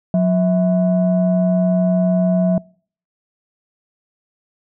sine tone pair together, 181.3 / 650 Hz, F#3 / E5, -35 / -24 cents, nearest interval octave + minor seventh, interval 2211 cents, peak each -12 / -18 dBFS, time 0.14-2.58 s, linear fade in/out 2 ms, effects noise-tail reverb RT60 0.5 s tail -26 dB re dry + tanh soft clip ceiling -7 dBFS

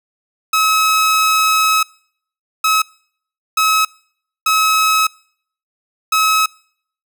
sawtooth tone bursts at uneven times, 1284 Hz, E6, 46 cents flat, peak -8 dBFS, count 5, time 0.53-1.83 / 2.64-2.82 / 3.57-3.85 / 4.46-5.07 / 6.12-6.46 s, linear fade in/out 5 ms, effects noise-tail reverb RT60 0.6 s tail -25 dB re dry

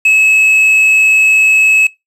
triangle tone with quantisation, 2583 Hz, E7, 36 cents flat, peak -4 dBFS, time 0.05-1.87 s, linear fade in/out 5 ms, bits 5, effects noise-tail reverb RT60 0.2 s tail -22 dB re dry + low-pass 12000 Hz 12 dB/octave

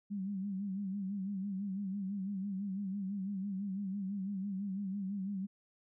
sine tone with vibrato, 196 Hz, G3, in tune, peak -35 dBFS, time 0.1-5.47 s, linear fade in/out 20 ms, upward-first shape sine, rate 6 Hz, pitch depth 83 cents each way, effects none

